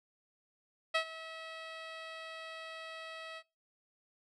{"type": "tone with ADSR envelope", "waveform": "10% pulse", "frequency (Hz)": 646, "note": "E5", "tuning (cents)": -35, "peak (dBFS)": -18, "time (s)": [0.94, 3.43], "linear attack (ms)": 13, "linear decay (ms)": 87, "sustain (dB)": -17, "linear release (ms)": 58, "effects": ["noise-tail reverb RT60 0.3 s tail -24 dB re dry", "low-pass 5000 Hz 12 dB/octave"]}